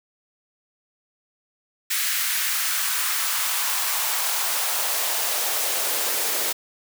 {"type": "noise with high-pass filter sweep", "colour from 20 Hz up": "white", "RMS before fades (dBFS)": -24, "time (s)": [1.9, 6.53], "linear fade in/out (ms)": 10, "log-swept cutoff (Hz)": [1800, 390], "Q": 1.6, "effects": []}